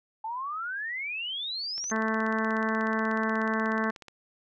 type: exponential sweep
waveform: sine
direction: up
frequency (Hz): 862 to 6380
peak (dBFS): -31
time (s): 0.24-1.92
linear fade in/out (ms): 5
type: click train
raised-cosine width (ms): 0.2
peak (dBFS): -28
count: 39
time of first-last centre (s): 1.78-4.083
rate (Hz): 16.5
type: harmonic tone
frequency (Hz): 220.5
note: A3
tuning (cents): +4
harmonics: 1 / 2 / 3 / 4 / 5 / 6 / 7 / 8 / 9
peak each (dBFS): -29 / -34 / -36 / -37 / -33 / -40 / -34 / -35 / -41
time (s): 1.91-3.91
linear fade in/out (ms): 10
effects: none